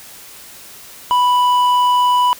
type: tone with hard clipping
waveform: triangle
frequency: 988 Hz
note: B5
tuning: in tune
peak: -12 dBFS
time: 1.11-2.33 s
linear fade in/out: 0 ms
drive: 9 dB
effects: white hiss -38 dBFS RMS until 2.39 s